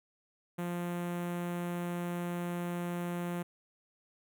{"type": "tone with notch filter", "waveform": "sawtooth", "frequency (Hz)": 174.61, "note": "F3", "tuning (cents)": 0, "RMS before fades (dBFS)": -36, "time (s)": [0.58, 3.43], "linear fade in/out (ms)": 10, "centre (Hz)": 4800, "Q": 0.71, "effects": []}